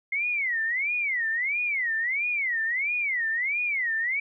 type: tone with vibrato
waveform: sine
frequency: 2093 Hz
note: C7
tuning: in tune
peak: -24 dBFS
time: 0.12-4.2 s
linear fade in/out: 5 ms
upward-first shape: sine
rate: 1.5 Hz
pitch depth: 280 cents each way
effects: none